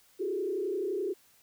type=tone with frequency modulation; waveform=sine; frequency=387.2 Hz; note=G4; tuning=21 cents flat; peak=-29 dBFS; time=0.19-1.14 s; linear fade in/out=20 ms; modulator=31.6 Hz; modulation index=1.3; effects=white hiss -63 dBFS RMS until 1.42 s